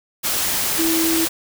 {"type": "tone in noise", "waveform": "sine", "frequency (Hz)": 326.9, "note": "E4", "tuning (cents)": -14, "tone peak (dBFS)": -18, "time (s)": [0.78, 1.26], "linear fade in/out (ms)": 20, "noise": "white", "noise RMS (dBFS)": -21, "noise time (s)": [0.23, 1.29], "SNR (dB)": 0, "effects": []}